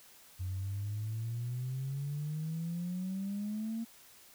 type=exponential sweep; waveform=sine; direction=up; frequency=90.4 to 230.9 Hz; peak=-33 dBFS; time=0.39-3.85 s; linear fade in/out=20 ms; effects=tanh soft clip ceiling -30 dBFS + white hiss -58 dBFS RMS until 4.34 s